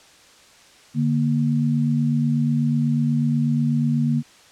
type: tone pair together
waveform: sine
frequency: 146.83 / 235 Hz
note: D3 / A#3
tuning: 0 / +14 cents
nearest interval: minor sixth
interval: 814 cents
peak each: -20 dBFS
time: 0.94-4.23 s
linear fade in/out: 50 ms
effects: white hiss -50 dBFS RMS until 4.51 s + low-pass 7000 Hz 12 dB/octave